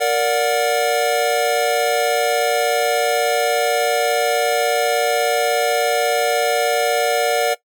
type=chord; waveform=square; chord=Bb augmented; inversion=none; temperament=just; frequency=466.2 / 582.7 / 728.4 Hz; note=Bb4 / D5 / F#5; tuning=0 / -14 / -27 cents; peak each=-20 dBFS; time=0-7.55 s; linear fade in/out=20 ms; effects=noise-tail reverb RT60 0.1 s tail -17 dB re dry + MP3 96 kbps